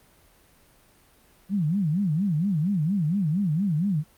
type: tone with vibrato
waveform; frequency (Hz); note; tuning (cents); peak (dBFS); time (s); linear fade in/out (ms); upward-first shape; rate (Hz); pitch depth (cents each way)
sine; 175; F3; +4; -21; 1.49-4.04; 50; sine; 4.3; 290
effects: pink hiss -58 dBFS RMS until 4.17 s + Opus 32 kbps